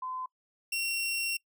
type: tone pair in turn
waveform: sine / sawtooth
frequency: 1024 / 2734 Hz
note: C6 / F7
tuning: -38 / -37 cents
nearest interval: octave + perfect fourth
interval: 1701 cents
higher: second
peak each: -34 / -26 dBFS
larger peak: second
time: 0.02-0.26 / 0.72-1.37 s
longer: second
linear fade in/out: 5 ms
effects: noise-tail reverb RT60 0.1 s tail -23 dB re dry